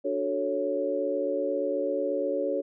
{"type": "chord", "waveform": "sine", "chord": "D major seventh", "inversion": "none", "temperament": "equal with one note detuned", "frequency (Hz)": [293.7, 371.7, 440, 554.4], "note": ["D4", "F#4", "A4", "C#5"], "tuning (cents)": [0, 8, 0, 0], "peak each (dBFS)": [-33, -33, -32, -28], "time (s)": [0.04, 2.62], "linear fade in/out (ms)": 20, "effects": []}